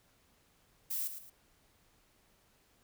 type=noise with echo; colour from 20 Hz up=violet; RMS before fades=-36 dBFS; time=0.9-1.08 s; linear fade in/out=10 ms; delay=110 ms; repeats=2; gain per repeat=-9 dB; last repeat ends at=1.3 s; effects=pink hiss -69 dBFS RMS until 2.83 s